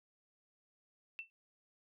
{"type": "tone with exponential decay", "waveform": "sine", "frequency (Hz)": 2679, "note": "E7", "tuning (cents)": 27, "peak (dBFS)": -37, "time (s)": [1.19, 1.3], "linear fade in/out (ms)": 0, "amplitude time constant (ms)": 23, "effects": []}